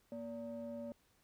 triangle ring-modulated tone, 170 Hz, F3, 46 cents flat, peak -37 dBFS, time 0.12-0.92 s, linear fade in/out 0 ms, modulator 406 Hz, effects pink hiss -73 dBFS RMS until 1.23 s

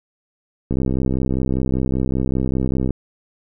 click train, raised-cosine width 3 ms, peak -8 dBFS, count 144, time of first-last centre 0.71-2.907 s, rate 65.1 Hz, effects none

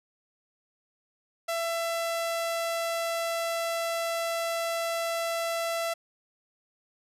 sawtooth tone, 669 Hz, E5, 25 cents sharp, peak -24 dBFS, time 1.48-5.94 s, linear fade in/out 10 ms, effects resampled to 32000 Hz

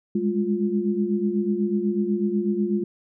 sine tone cluster, 202.1 / 210.2 / 351.2 Hz, G#3 / G#3 / F4, -47 / +21 / +10 cents, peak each -25 dBFS, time 0.15-2.84 s, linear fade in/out 5 ms, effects none

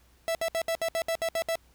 45% pulse tone bursts, 660 Hz, E5, 2 cents sharp, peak -26 dBFS, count 10, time 0.28-1.555 s, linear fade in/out 0 ms, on 69 ms, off 65 ms, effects added 61 Hz sine -61 dBFS peak until 1.74 s + pink hiss -64 dBFS RMS until 1.74 s

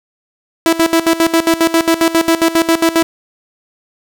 sawtooth tone with tremolo, 329.6 Hz, E4, in tune, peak -4 dBFS, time 0.66-3.03 s, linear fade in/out 0 ms, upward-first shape square, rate 7.4 Hz, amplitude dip 80%, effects none

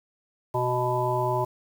harmonic tone, 124.4 Hz, B2, 13 cents sharp, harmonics 1 / 3 / 5 / 7 / 8, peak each -29 / -29 / -29 / -29 / -29 dBFS, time 0.54-1.45 s, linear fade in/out 10 ms, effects 8-bit

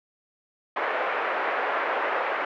pink band-pass noise, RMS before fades -27 dBFS, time 0.76-2.45 s, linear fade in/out 5 ms, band 480 to 2100 Hz, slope 24 dB/octave, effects none

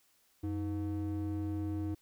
triangle ring-modulated tone, 202.7 Hz, G#3, 42 cents flat, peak -28 dBFS, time 0.43-1.95 s, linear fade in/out 10 ms, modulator 111 Hz, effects white hiss -70 dBFS RMS until 2.01 s

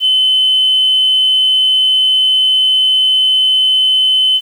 sine tone, 3045 Hz, F#7, 49 cents sharp, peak -7 dBFS, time 0-4.41 s, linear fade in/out 50 ms, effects tanh soft clip ceiling -3 dBFS + 7-bit

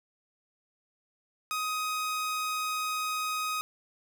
sawtooth tone, 1255 Hz, D#6, 15 cents sharp, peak -26 dBFS, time 1.51-3.61 s, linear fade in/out 0 ms, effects none

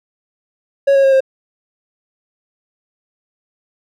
triangle tone with pitch steps, 554.4 / 546.8 / 539.2 / 531.8 Hz, C#5 / C#5 / C#5 / C5, 0 / -24 / -48 / +28 cents, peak -6 dBFS, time 0.87-1.206 s, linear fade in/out 10 ms, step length 84 ms, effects none

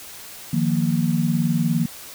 sine chord, Eb suspended second, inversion none, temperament just, 155.56 / 175.01 / 233.3 Hz, Eb3 / F3 / Bb3, 0 / +4 / +2 cents, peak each -22 dBFS, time 0.53-1.86 s, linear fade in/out 5 ms, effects white hiss -39 dBFS RMS until 2.14 s

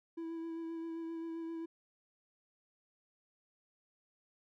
triangle tone with vibrato, 329.6 Hz, E4, in tune, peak -37 dBFS, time 0.17-1.66 s, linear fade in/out 10 ms, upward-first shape sine, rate 7.6 Hz, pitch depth 17 cents each way, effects none

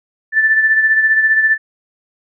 sine beating tone pair, 1760 / 1775 Hz, A6 / A6, 0 / +15 cents, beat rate 15 Hz, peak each -10 / -19 dBFS, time 0.32-1.58 s, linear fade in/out 50 ms, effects none

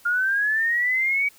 sine linear sweep, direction up, 1403 to 2277 Hz, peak -19 dBFS, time 0.05-1.29 s, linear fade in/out 10 ms, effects white hiss -53 dBFS RMS until 1.38 s

